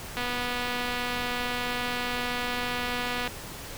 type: click train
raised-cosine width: 0.3 ms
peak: -15 dBFS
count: 762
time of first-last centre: 0.17-3.276 s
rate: 245 Hz
effects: pink hiss -40 dBFS RMS until 3.77 s